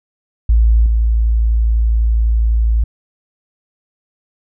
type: tone with level steps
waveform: sine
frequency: 56 Hz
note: A1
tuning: 31 cents sharp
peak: -7 / -10 dBFS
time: 0.49-2.84 s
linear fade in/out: 5 ms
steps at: 0.86 s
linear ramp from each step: 2 ms
effects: none